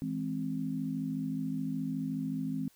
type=chord; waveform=sine; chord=E augmented; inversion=none; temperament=equal with one note detuned; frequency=162.54 / 207.7 / 261.6 Hz; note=E3 / G#3 / B#3; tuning=-24 / 0 / 0 cents; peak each=-37 / -38 / -34 dBFS; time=0.02-2.68 s; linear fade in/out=0 ms; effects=white hiss -65 dBFS RMS until 2.75 s